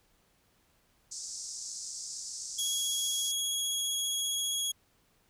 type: band-pass noise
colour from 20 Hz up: pink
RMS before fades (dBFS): -41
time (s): 1.11-3.32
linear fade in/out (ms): 10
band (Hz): 5100 to 8100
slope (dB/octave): 48
type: tone with vibrato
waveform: 20% pulse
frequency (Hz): 3322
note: G#7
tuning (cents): 0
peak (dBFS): -24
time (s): 2.58-4.72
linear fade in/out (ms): 10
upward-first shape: sine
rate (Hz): 15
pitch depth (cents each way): 10
effects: pink hiss -69 dBFS RMS until 5.29 s